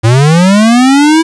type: linear sweep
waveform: square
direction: up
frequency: 107.3 to 329.6 Hz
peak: -4 dBFS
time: 0.03-1.23 s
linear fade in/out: 20 ms
effects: resampled to 22050 Hz + 7-bit